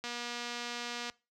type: click train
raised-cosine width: 0.2 ms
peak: -22 dBFS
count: 255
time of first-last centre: 0.04-1.098 s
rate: 240 Hz
effects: noise-tail reverb RT60 0.3 s tail -23 dB re dry + high-pass 60 Hz 12 dB/octave